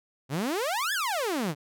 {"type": "exponential two-way sweep", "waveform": "sawtooth", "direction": "up then down", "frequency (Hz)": [123.8, 1766, 135.3], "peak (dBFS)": -23, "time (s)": [0.29, 1.55], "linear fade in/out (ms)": 50, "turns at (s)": 0.93, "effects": []}